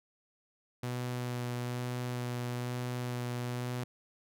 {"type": "tone with vibrato", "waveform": "sawtooth", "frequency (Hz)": 123, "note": "B2", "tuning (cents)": -7, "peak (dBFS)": -30, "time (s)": [0.83, 3.84], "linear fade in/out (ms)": 5, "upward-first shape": "sine", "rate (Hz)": 1.1, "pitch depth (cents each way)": 12, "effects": []}